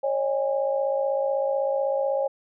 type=tone cluster; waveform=sine; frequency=547 / 603 / 818 Hz; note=C#5 / D5 / G#5; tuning=-23 / +46 / -26 cents; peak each=-23 / -29 / -31 dBFS; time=0.03-2.28 s; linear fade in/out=10 ms; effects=none